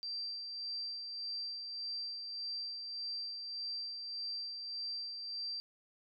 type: tone with tremolo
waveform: sine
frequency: 4699 Hz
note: D8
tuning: in tune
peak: -37 dBFS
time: 0.03-5.6 s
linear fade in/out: 0 ms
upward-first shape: sine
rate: 1.7 Hz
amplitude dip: 40%
effects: none